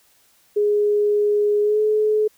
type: tone with pitch glide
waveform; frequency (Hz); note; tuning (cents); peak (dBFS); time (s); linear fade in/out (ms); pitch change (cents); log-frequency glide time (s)
sine; 415.3 to 427.7; G#4 to A4; 0 to -49; -15; 0.56-2.28; 10; +51; 1.62-1.8
effects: white hiss -58 dBFS RMS until 2.37 s